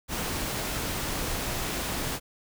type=noise; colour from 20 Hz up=pink; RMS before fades=-31 dBFS; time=0.08-2.2 s; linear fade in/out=50 ms; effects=none